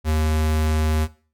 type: tone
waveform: square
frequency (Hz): 77.78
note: D#2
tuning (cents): 0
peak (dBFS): -18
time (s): 0.04-1.08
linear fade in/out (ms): 50
effects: noise-tail reverb RT60 0.4 s tail -18 dB re dry + MP3 96 kbps